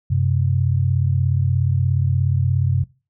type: tone pair together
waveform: sine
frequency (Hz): 93.92 / 130.81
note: F#2 / C3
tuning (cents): +26 / 0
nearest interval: tritone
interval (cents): 574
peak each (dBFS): -18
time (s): 0.1-2.84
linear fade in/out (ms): 10
effects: noise-tail reverb RT60 0.3 s tail -20 dB re dry